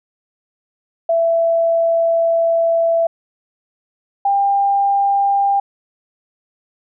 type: tone pair in turn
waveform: sine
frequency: 666 / 797.5 Hz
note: E5 / G5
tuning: +18 / +30 cents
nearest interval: minor third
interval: 312 cents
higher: second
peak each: -12 dBFS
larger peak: neither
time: 1.09-3.07 / 4.25-5.6 s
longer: first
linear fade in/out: 5 ms
effects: none